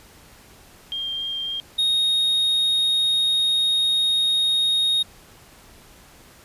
sine tone with vibrato, 3197 Hz, G7, 33 cents sharp, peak -25 dBFS, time 0.92-1.6 s, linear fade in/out 0 ms, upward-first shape sine, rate 3.6 Hz, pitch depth 8 cents each way
triangle tone, 3729 Hz, A#7, in tune, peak -16 dBFS, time 1.78-5.03 s, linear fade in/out 10 ms
effects pink hiss -49 dBFS RMS until 6.44 s + resampled to 32000 Hz

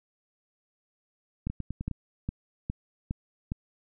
two click trains, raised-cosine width 5 ms, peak -21 / -18 dBFS, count 5 / 6, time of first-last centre 1.5-1.913 / 1.47-3.519 s, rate 9.69 / 2.44 Hz, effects none

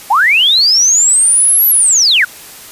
sine linear two-way sweep, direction up then down, 740 to 11900 to 1336 Hz, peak -6 dBFS, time 0.1-2.25 s, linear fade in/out 10 ms, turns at 1.68 s, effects white hiss -33 dBFS RMS until 2.71 s + resampled to 32000 Hz

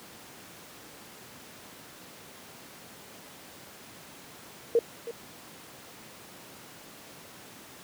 sine tone with echo, 466.2 Hz, A#4, in tune, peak -18 dBFS, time 4.75-4.79 s, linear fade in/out 2 ms, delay 320 ms, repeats 1, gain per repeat -15 dB, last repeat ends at 5.11 s, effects pink hiss -48 dBFS RMS until 7.83 s + high-pass 150 Hz 12 dB/octave

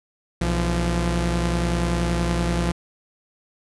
sawtooth tone pair together, 60.74 / 171.7 Hz, B1 / F3, -28 / -29 cents, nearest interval octave + tritone, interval 1799 cents, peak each -19 dBFS, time 0.41-2.72 s, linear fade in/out 5 ms, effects resampled to 24000 Hz

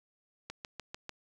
click train, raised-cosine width 0.2 ms, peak -23 dBFS, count 5, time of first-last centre 0.5-1.093 s, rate 6.74 Hz, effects none

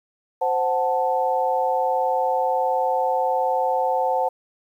sine chord, F# diminished, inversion second, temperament equal with one note detuned, 521.4 / 740 / 880 Hz, C5 / F#5 / A5, -6 / 0 / 0 cents, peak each -23 dBFS, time 0.41-4.29 s, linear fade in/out 10 ms, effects 9-bit

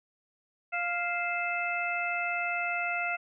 harmonic tone with a mistuned harmonic, 698.5 Hz, F5, in tune, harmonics 1 / 2 / 3 / 4, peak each -34 / -34 / -34 / -34 dBFS, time 0.72-3.17 s, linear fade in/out 20 ms, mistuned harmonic 4, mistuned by -110 cents, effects none

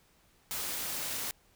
white noise, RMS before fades -36 dBFS, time 0.51-1.31 s, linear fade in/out 0 ms, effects pink hiss -66 dBFS RMS until 1.55 s

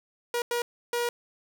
sawtooth tone bursts at uneven times, 478.3 Hz, A#4, 44 cents sharp, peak -22 dBFS, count 3, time 0.34-0.42 / 0.51-0.62 / 0.93-1.09 s, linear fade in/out 2 ms, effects 9-bit

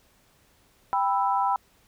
sine chord, E minor, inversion first, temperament just, 791.1 / 988.9 / 1318.5 Hz, G5 / B5 / E6, +16 / +2 / 0 cents, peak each -25 / -24 / -30 dBFS, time 0.93-1.56 s, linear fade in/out 0 ms, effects pink hiss -62 dBFS RMS until 1.87 s

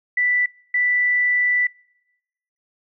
sine tone bursts at uneven times, 1975.5 Hz, B6, in tune, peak -16 dBFS, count 2, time 0.17-0.46 / 0.74-1.67 s, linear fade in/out 5 ms, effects noise-tail reverb RT60 1.0 s tail -26 dB re dry

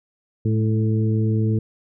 harmonic tone with a mistuned harmonic, 110 Hz, A2, in tune, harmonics 1 / 2 / 3 / 4, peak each -18 / -24 / -28 / -30 dBFS, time 0.45-1.59 s, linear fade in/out 5 ms, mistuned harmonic 2, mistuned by -34 cents, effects none

